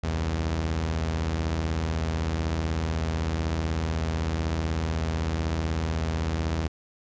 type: beating tone pair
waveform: sawtooth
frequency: 65 / 81 Hz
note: C2 / E2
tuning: -11 / -30 cents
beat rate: 16 Hz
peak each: -29 / -22 dBFS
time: 0.03-6.68 s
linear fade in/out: 10 ms
effects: resampled to 16000 Hz